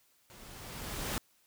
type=noise with level ramp; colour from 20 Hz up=pink; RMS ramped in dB=-54 to -34 dBFS; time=0.3-1.18 s; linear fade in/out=0 ms; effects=white hiss -69 dBFS RMS until 1.46 s